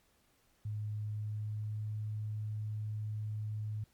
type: tone with pitch glide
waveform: sine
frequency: 105.9 to 106.95 Hz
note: G#2 to A2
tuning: +34 to -49 cents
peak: -35 dBFS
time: 0.65-3.84 s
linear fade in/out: 5 ms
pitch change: +17 cents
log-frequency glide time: 1.05-1.85 s
effects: pink hiss -71 dBFS RMS until 3.93 s + MP3 96 kbps